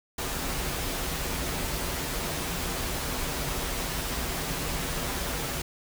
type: noise with comb filter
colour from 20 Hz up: pink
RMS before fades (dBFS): -31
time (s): 0.18-5.62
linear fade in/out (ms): 5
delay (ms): 9.5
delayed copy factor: -0.5
effects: none